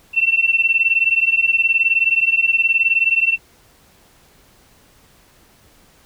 sine beating tone pair, 2688 / 2707 Hz, E7 / E7, +33 / +45 cents, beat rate 19 Hz, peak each -16 dBFS, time 0.13-3.38 s, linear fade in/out 50 ms, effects pink hiss -52 dBFS RMS until 6.05 s

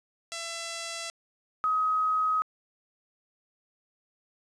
5% pulse / sine tone pair in turn, 670 / 1264.8 Hz, E5 / D#6, +28 / +28 cents, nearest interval major seventh, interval 1100 cents, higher second, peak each -23 dBFS, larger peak neither, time 0.32-1.1 / 1.64-2.42 s, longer neither, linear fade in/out 0 ms, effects resampled to 22050 Hz + 10-bit

